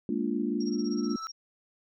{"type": "chord", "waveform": "sine", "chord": "Bb dominant seventh", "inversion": "third", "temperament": "equal with one note detuned", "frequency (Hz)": [207.7, 233.1, 291.5, 349.2], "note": ["Ab3", "Bb3", "D4", "F4"], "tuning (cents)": [0, 0, -13, 0], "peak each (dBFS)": [-33, -31, -32, -34], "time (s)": [0.09, 1.16], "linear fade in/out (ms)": 2}
{"type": "tone with tremolo", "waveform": "sine", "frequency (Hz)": 5588, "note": "F8", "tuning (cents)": 0, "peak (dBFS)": -38, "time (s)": [0.6, 1.32], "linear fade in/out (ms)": 10, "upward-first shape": "sine", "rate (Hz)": 16, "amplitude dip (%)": 95}
{"type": "tone with exponential growth", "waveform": "triangle", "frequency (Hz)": 1318, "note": "E6", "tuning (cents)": -1, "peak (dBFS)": -31, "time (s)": [0.67, 1.27], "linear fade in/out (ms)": 0, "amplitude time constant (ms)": 130}
{"effects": []}